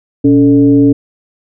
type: tone with frequency modulation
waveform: sine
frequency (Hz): 281.8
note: C#4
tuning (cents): +29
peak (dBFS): -4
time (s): 0.24-0.93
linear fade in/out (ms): 10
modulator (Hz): 161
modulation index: 0.66
effects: none